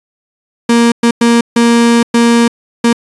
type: tone bursts at uneven times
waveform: 35% pulse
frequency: 234.5 Hz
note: A#3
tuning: 11 cents sharp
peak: -4 dBFS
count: 6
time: 0.69-0.92 / 1.03-1.11 / 1.21-1.41 / 1.56-2.03 / 2.14-2.48 / 2.84-2.93 s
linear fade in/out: 5 ms
effects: resampled to 24000 Hz